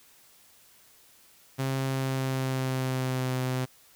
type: tone with pitch glide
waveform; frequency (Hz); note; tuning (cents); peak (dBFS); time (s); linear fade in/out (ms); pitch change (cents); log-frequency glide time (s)
sawtooth; 133.8 to 128.65; C3 to C3; +39 to -29; -23; 1.58-3.66; 20; -68; 1.82-3.32
effects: white hiss -58 dBFS RMS until 3.95 s